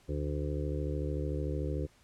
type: harmonic tone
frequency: 73.42 Hz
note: D2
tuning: in tune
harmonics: 1 / 2 / 4 / 5 / 6 / 7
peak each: -34 / -37 / -40 / -41 / -42 / -42 dBFS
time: 0.08-1.87 s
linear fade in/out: 20 ms
effects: pink hiss -64 dBFS RMS until 2.03 s + low-pass 10000 Hz 12 dB/octave